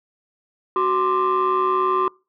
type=tone cluster; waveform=sine; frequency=373.7 / 1044 / 1182 Hz; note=F#4 / C6 / D6; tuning=+17 / -4 / +11 cents; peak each=-20 dBFS; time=0.76-2.08 s; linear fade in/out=2 ms; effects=noise-tail reverb RT60 0.3 s tail -25 dB re dry + tanh soft clip ceiling -12 dBFS